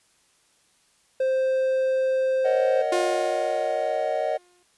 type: tone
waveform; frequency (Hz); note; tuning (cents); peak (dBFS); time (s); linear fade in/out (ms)
triangle; 524; C5; +2; -18; 1.2-2.82; 5
type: chord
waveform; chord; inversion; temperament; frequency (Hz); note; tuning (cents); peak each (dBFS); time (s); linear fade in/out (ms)
triangle; D# minor seventh; second; just; 466.7 / 560 / 622.3 / 746.7; A#4 / C#5 / D#5 / F#5; +2 / +18 / 0 / +16; -30 / -27 / -24 / -27; 2.44-4.38; 20
type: tone with exponential decay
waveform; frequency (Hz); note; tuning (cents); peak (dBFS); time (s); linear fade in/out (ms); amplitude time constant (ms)
sawtooth; 356.1; F4; +34; -18; 2.92-4.63; 5; 370
effects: white hiss -63 dBFS RMS until 4.77 s + resampled to 24000 Hz